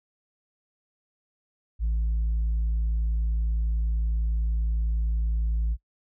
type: tone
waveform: sine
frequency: 55.4 Hz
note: A1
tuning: 13 cents sharp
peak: -20 dBFS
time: 1.79-5.77 s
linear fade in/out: 50 ms
effects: noise-tail reverb RT60 0.1 s tail -23 dB re dry + tanh soft clip ceiling -21 dBFS